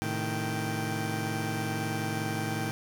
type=tone cluster; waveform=20% pulse; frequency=110.6 / 132.9 / 156.1 / 783 Hz; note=A2 / C3 / D#3 / G5; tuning=+9 / +27 / +6 / -2 cents; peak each=-28 / -37 / -30 / -31 dBFS; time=0.02-2.71 s; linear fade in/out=0 ms; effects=none